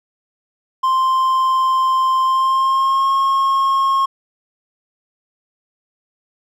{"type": "tone with pitch glide", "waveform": "triangle", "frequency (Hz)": [1046.5, 1082.2], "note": ["C6", "C#6"], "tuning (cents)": [0, -42], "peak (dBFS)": -11, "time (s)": [0.83, 4.06], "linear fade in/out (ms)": 10, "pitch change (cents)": 58, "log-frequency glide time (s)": [2.24, 3.11], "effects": []}